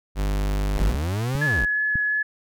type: tone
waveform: 45% pulse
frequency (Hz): 49.86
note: G1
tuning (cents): +30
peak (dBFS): -21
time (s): 0.15-0.95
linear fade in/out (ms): 50
type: linear two-way sweep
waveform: 40% pulse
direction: up then down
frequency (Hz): 30.55 to 153.8 to 30.55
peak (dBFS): -22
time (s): 0.75-1.66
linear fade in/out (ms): 20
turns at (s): 1.45
type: clicks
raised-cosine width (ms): 5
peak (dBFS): -16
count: 4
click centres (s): 0.819 / 0.947 / 1.353 / 1.956
type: tone with vibrato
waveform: sine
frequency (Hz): 1702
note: G#6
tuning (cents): +42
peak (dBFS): -20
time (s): 1.41-2.23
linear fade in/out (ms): 10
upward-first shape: sine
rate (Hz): 2.9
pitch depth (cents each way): 8
effects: none